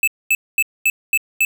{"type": "tone bursts", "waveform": "square", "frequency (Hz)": 2620, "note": "E7", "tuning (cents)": -11, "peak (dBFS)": -13, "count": 6, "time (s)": [0.03, 1.45], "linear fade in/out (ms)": 2, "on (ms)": 45, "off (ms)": 230, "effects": []}